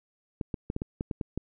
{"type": "clicks", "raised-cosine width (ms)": 3, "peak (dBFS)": -18, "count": 9, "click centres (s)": [0.412, 0.542, 0.701, 0.764, 0.819, 1.009, 1.112, 1.212, 1.376], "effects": []}